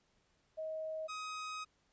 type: tone pair in turn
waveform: sine / sawtooth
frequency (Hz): 632 / 1259.6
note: D#5 / D#6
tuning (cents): +27 / +21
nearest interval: octave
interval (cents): 1194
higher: second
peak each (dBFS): -38 / -37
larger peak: second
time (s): 0.57-1.08 / 1.08-1.65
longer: second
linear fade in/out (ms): 20
effects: pink hiss -75 dBFS RMS until 1.92 s + resampled to 16000 Hz